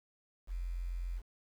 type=tone with quantisation; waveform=sine; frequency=43.8 Hz; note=F1; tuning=6 cents sharp; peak=-35 dBFS; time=0.47-1.22 s; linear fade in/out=50 ms; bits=10; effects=none